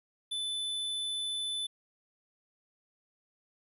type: tone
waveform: square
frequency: 3506 Hz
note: A7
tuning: 7 cents flat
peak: -33 dBFS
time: 0.31-1.67 s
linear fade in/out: 10 ms
effects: resampled to 32000 Hz + 12-bit